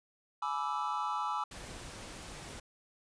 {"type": "chord", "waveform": "triangle", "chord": "E dominant seventh", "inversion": "first", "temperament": "equal with one note detuned", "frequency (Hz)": [844.6, 987.8, 1174.7, 1318.5], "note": ["G#5", "B5", "D6", "E6"], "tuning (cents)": [29, 0, 0, 0], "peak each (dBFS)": -36, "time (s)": [0.42, 1.44], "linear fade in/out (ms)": 5}
{"type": "noise", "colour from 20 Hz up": "pink", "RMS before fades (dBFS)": -46, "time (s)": [1.51, 2.6], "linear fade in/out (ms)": 5}
{"effects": ["resampled to 22050 Hz"]}